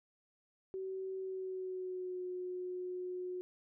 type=tone with pitch glide; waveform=sine; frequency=380.1 to 363.4 Hz; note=F#4 to F#4; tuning=+47 to -31 cents; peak=-38 dBFS; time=0.74-3.41 s; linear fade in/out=0 ms; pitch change=-78 cents; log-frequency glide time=1.17-2.24 s; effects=none